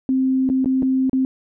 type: tone with dropouts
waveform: sine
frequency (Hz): 262.1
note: C4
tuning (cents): +3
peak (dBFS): -15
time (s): 0.09-1.25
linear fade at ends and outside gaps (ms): 1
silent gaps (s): 0.491-0.499 / 0.645-0.658 / 0.823-0.829 / 1.096-1.131
effects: none